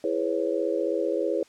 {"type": "chord", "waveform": "sine", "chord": "C# minor seventh", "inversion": "first", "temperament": "just", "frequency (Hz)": [332.6, 415.8, 498.9, 554.4], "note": ["E4", "G#4", "B4", "C#5"], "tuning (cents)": [16, 2, 17, 0], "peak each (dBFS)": -29, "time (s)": [0.04, 1.43], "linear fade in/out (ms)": 2, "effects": ["white hiss -57 dBFS RMS until 1.48 s", "low-pass 7000 Hz 12 dB/octave"]}